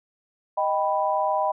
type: chord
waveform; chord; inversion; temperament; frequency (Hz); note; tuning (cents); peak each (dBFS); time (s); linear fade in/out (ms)
sine; Eb augmented; none; equal; 622.3 / 784 / 987.8; Eb5 / G5 / B5; 0 / 0 / 0; -25; 0.57-1.52; 10
effects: none